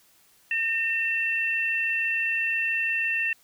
sine tone pair together, 1826.1 / 2693 Hz, A#6 / E7, -36 / +36 cents, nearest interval perfect fifth, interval 672 cents, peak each -27 / -25 dBFS, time 0.51-3.33 s, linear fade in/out 2 ms, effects white hiss -60 dBFS RMS until 3.43 s

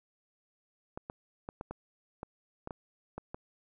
clicks, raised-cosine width 1 ms, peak -25 dBFS, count 10, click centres 0.975 / 1.099 / 1.489 / 1.611 / 1.71 / 2.231 / 2.674 / 2.708 / 3.18 / 3.345 s, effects none

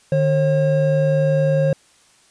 triangle tone pair together, 151.84 / 540 Hz, D#3 / C#5, -42 / -45 cents, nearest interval octave + minor seventh, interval 2197 cents, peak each -15 dBFS, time 0.12-1.73 s, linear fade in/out 2 ms, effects white hiss -54 dBFS RMS until 2.3 s + resampled to 22050 Hz

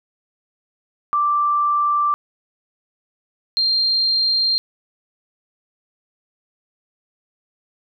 sine tone pair in turn, 1174.7 / 4186 Hz, D6 / C8, 0 / 0 cents, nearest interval octave + minor seventh, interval 2200 cents, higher second, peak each -15 dBFS, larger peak neither, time 1.13-2.14 / 3.57-4.58 s, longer neither, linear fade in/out 0 ms, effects none

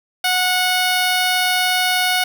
10% pulse tone, 733 Hz, F#5, 16 cents flat, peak -7 dBFS, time 0.24-2.24 s, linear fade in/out 5 ms, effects none

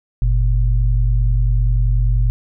sine tone pair together, 46.25 / 116.54 Hz, F#1 / A#2, 0 / 0 cents, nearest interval octave + major third, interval 1600 cents, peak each -13 / -18 dBFS, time 0.22-2.3 s, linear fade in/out 0 ms, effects none

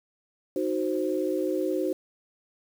sine chord, C diminished, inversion first, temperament equal, 311.1 / 370 / 523.3 Hz, Eb4 / Gb4 / C5, 0 / 0 / 0 cents, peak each -29 / -28 / -30 dBFS, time 0.56-1.93 s, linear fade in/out 2 ms, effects 8-bit

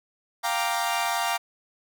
sawtooth chord, G minor seventh, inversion third, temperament equal, 698.5 / 784 / 932.3 / 1174.7 Hz, F5 / G5 / Bb5 / D6, 0 / 0 / 0 / 0 cents, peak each -25 / -27 / -25 / -28 dBFS, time 0.43-1.38 s, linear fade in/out 20 ms, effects none

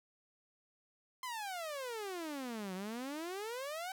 sawtooth exponential two-way sweep, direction down then up, 1046.5 to 180.8 to 775 Hz, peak -36 dBFS, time 1.23-3.92 s, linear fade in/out 2 ms, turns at 2.74 s, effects none

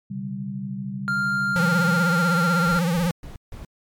sine chord, C suspended second, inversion none, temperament equal with one note detuned, 130.81 / 143.64 / 196 Hz, C3 / D3 / G3, 0 / -38 / 0 cents, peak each -34 / -35 / -29 dBFS, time 0.1-2.03 s, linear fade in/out 10 ms
triangle tone with pitch glide, 1396.9 to 1384 Hz, F6 to F6, 0 to -16 cents, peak -19 dBFS, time 1.08-2.79 s, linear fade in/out 0 ms, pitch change -16 cents, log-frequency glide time 2-2.36 s
square tone with vibrato, 172 Hz, F3, 26 cents flat, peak -20 dBFS, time 1.56-3.11 s, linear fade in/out 0 ms, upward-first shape triangle, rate 16 Hz, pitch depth 130 cents each way
brown noise bursts, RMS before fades -36 dBFS, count 4, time 2.65-3.65 s, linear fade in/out 2 ms, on 130 ms, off 160 ms
effects MP3 96 kbps

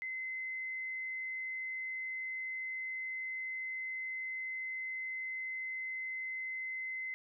sine tone, 2053 Hz, C7, 33 cents flat, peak -37 dBFS, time 0.02-7.14 s, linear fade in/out 0 ms, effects none

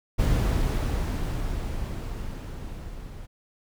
brown noise with level ramp, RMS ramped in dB -21 to -40 dBFS, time 0.18-3.27 s, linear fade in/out 20 ms, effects none

